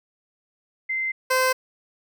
sine / 15% pulse tone pair in turn, 2076 / 516.2 Hz, C7 / C5, -14 / -23 cents, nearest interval 2 octaves, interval 2409 cents, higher first, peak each -23 / -12 dBFS, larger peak second, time 0.89-1.12 / 1.3-1.53 s, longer neither, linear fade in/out 10 ms, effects none

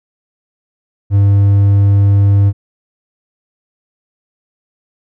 triangle tone, 100 Hz, G2, 35 cents sharp, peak -4 dBFS, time 1.1-2.53 s, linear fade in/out 50 ms, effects none

